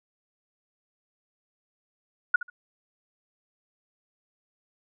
sine tone with echo, 1448 Hz, F#6, 38 cents flat, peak -15 dBFS, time 2.34-2.36 s, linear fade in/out 5 ms, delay 70 ms, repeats 2, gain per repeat -14 dB, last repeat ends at 2.5 s, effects none

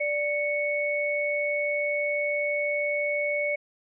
sine tone pair together, 587.2 / 2217 Hz, D5 / C#7, 0 / 0 cents, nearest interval octave + major seventh, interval 2300 cents, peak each -27 dBFS, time 0-3.56 s, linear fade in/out 10 ms, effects none

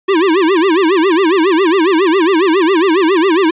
square tone with vibrato, 353 Hz, F4, 19 cents sharp, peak -9 dBFS, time 0.08-3.51 s, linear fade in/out 10 ms, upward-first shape sine, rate 7.3 Hz, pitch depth 220 cents each way, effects resampled to 8000 Hz + 7-bit

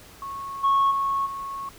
sine tone with level steps, 1100 Hz, C#6, 14 cents flat, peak -31 / -15 / -21 / -30 dBFS, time 0.22-1.69 s, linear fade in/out 2 ms, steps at 0.63 / 0.9 / 1.25 s, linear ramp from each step 20 ms, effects tanh soft clip ceiling -15 dBFS + pink hiss -48 dBFS RMS until 1.78 s

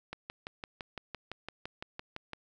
click train, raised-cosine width 0.3 ms, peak -23 dBFS, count 14, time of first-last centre 0.13-2.333 s, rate 5.9 Hz, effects none

